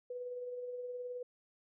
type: tone with tremolo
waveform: sine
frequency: 493.9 Hz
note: B4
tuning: in tune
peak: -38 dBFS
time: 0.1-1.23 s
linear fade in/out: 5 ms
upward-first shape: sine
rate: 19 Hz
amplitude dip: 35%
effects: none